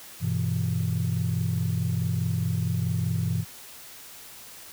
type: chord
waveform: sine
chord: E minor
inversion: first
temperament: just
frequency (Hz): 98.89 / 123.61 / 164.81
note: G2 / B2 / E3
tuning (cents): +16 / +2 / 0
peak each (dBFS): -27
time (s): 0.2-3.45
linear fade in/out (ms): 50
effects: tanh soft clip ceiling -17 dBFS + white hiss -45 dBFS RMS until 4.72 s